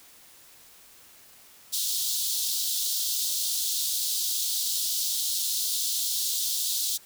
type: high-pass noise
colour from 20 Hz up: pink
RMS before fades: -28 dBFS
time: 1.72-6.98 s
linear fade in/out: 20 ms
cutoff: 3500 Hz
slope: 48 dB/octave
effects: white hiss -53 dBFS RMS until 7.05 s